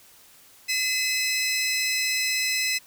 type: tone pair together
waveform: 20% pulse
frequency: 2029 / 2580 Hz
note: B6 / E7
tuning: +46 / -38 cents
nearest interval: major third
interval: 416 cents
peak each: -21 dBFS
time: 0.68-2.79 s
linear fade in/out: 20 ms
effects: white hiss -53 dBFS RMS until 2.86 s